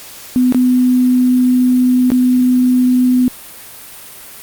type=tone with dropouts; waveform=sine; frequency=251.2 Hz; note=B3; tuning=30 cents sharp; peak=-8 dBFS; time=0.36-3.28 s; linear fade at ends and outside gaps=0 ms; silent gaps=0.524-0.546 / 2.103-2.118 s; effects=white hiss -34 dBFS RMS until 4.42 s + Opus 48 kbps